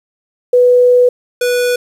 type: tone pair in turn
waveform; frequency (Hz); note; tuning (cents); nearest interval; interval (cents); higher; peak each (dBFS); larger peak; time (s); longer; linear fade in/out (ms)
sine / square; 493.9 / 490.8; B4 / B4; 0 / -11; unison; 11; first; -5 / -12; first; 0.53-1.09 / 1.41-1.76; first; 5
effects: resampled to 32000 Hz + 7-bit

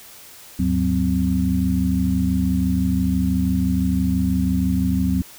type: tone cluster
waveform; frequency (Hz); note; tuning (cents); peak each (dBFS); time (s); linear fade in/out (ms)
sine; 77.1 / 103.1 / 185.8 / 258.8; D#2 / G#2 / F#3 / C4; -15 / -12 / +7 / -19; -23 / -27 / -20 / -22; 0.59-5.22; 5
effects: white hiss -43 dBFS RMS until 5.38 s

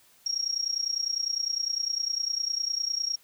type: tone with amplitude modulation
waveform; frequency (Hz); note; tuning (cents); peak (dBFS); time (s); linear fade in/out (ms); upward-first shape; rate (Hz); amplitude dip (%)
sine; 5588; F8; 0; -23; 0.26-3.16; 5; sine; 29.9; 85
effects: white hiss -60 dBFS RMS until 3.23 s

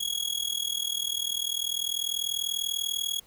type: tone with amplitude modulation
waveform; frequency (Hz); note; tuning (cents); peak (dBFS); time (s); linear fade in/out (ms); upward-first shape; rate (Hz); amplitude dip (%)
sawtooth; 3322; G#7; 0; -21; 0-3.2; 10; sine; 40.2; 90
effects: pink hiss -59 dBFS RMS until 3.26 s

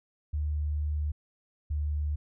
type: tone pair in turn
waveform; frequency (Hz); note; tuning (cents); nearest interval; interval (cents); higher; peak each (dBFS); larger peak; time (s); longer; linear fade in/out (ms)
sine; 74.8 / 74.37; D2 / D2; +32 / +22; unison; 10; first; -27; neither; 0.33-1.12 / 1.7-2.16; first; 10
effects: none

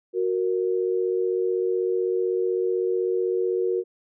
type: tone pair together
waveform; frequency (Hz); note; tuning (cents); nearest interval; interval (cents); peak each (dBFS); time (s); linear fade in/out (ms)
sine; 368.9 / 464.8; F#4 / A#4; -5 / -5; major third; 400; -23 / -25; 0.13-3.84; 50
effects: none

